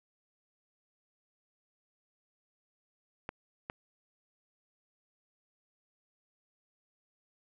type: clicks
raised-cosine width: 0.5 ms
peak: -22 dBFS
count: 2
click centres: 3.291 / 3.699 s
effects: none